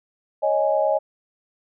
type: chord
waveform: sine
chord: C# suspended second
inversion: none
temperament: just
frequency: 554.4 / 623.7 / 831.5 Hz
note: C#5 / D#5 / G#5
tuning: 0 / +4 / +2 cents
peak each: -22 / -20 / -24 dBFS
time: 0.42-0.99 s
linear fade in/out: 20 ms
effects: none